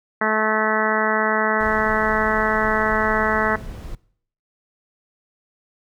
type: harmonic tone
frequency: 216.9 Hz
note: A3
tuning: 25 cents flat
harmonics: 1 / 2 / 3 / 4 / 5 / 6 / 7 / 8 / 9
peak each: -26 / -26 / -26 / -26 / -26 / -26 / -26 / -26 / -26 dBFS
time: 0.21-3.56 s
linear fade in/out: 5 ms
type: noise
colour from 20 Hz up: brown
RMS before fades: -33 dBFS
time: 1.6-3.95 s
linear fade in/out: 2 ms
effects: noise-tail reverb RT60 0.6 s tail -21 dB re dry